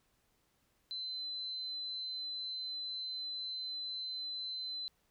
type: tone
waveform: sine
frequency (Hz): 4051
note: B7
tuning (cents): +43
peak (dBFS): -38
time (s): 0.91-4.88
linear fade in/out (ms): 0
effects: pink hiss -75 dBFS RMS until 5.1 s